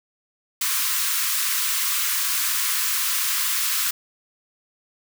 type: high-pass noise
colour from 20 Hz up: white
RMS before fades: -23 dBFS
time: 0.61-3.91 s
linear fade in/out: 5 ms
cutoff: 1000 Hz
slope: 96 dB/octave
effects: none